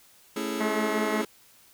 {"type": "chord", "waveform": "sawtooth", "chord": "A major seventh", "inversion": "none", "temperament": "just", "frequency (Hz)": [220, 275, 330, 412.5], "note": ["A3", "C#4", "E4", "G#4"], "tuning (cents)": [0, -14, 2, -12], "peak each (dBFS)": -30, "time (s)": [0.36, 1.25], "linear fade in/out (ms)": 5}
{"type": "harmonic tone", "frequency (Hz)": 214.5, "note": "A3", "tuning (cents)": -44, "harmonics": [1, 2, 3, 4, 5, 6, 7, 8, 9, 10], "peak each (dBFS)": [-32, -32, -33, -36, -36, -39, -42, -42, -38, -38], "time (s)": [0.6, 1.22], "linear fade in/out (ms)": 10}
{"effects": ["white hiss -57 dBFS RMS until 1.73 s"]}